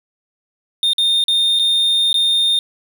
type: tone with dropouts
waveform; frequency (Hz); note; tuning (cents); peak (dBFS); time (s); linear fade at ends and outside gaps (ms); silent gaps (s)
triangle; 3647; A#7; -39; -11; 0.83-2.59; 1; 0.933-0.982 / 1.24-1.282 / 1.59-1.595 / 2.129-2.142
effects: none